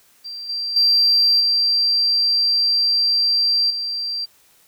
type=tone with level steps; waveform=sine; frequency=4713 Hz; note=D8; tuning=5 cents sharp; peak=-29 / -22 / -11 / -14 / -22 dBFS; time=0.24-4.26 s; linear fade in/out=20 ms; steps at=0.49 / 0.76 / 1.4 / 3.7 s; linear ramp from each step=5 ms; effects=tanh soft clip ceiling -8 dBFS + white hiss -55 dBFS RMS until 4.67 s